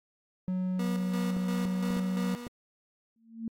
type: tone with pitch glide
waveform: triangle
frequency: 184.3 to 186.01 Hz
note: F#3 to F#3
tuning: -7 to +9 cents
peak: -26 dBFS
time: 0.48-2.35 s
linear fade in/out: 0 ms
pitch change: +16 cents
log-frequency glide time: 1.46-1.95 s
type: tone with tremolo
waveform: 30% pulse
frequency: 241.3 Hz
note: B3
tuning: 40 cents flat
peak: -31 dBFS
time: 0.79-2.48 s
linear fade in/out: 5 ms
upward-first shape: square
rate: 2.9 Hz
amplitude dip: 50%
type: clicks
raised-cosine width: 2 ms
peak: -27 dBFS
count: 5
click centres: 1.367 / 1.654 / 1.905 / 1.967 / 2.468 s
type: tone with exponential growth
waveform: sine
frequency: 226.9 Hz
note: A#3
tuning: 47 cents flat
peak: -29 dBFS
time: 3.16-3.48 s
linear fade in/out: 2 ms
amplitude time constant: 68 ms
effects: AAC 48 kbps